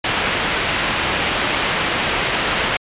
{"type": "low-pass noise", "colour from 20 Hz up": "white", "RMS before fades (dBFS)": -20, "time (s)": [0.04, 2.77], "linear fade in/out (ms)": 5, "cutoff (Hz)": 3200, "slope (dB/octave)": 24, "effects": ["resampled to 8000 Hz"]}